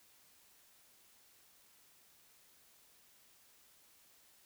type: silence
effects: white hiss -66 dBFS RMS until 4.45 s